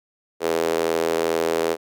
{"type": "tone with high-pass filter", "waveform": "sawtooth", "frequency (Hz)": 82.41, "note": "E2", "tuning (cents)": 0, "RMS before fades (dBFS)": -22, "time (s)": [0.4, 1.77], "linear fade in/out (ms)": 50, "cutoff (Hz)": 440, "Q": 3.5, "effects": []}